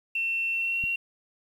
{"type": "tone with pitch glide", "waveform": "sine", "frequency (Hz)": [2700, 2741], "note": ["E7", "F7"], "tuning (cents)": [41, -33], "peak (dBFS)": -25, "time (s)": [0.15, 0.96], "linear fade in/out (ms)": 5, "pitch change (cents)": 26, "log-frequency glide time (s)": [0.53, 0.84]}
{"type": "click", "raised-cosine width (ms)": 5, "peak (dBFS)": -28, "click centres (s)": 0.839}
{"effects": ["9-bit"]}